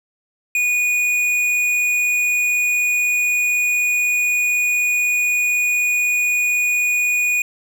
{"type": "tone with tanh clipping", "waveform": "sine", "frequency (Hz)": 2461, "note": "D#7", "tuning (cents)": -20, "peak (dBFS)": -17, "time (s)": [0.55, 7.42], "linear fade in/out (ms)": 2, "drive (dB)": 12, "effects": []}